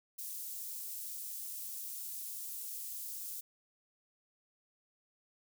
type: high-pass noise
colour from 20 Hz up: white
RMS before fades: -43 dBFS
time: 0.18-3.41 s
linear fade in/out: 10 ms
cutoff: 8000 Hz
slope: 12 dB/octave
effects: none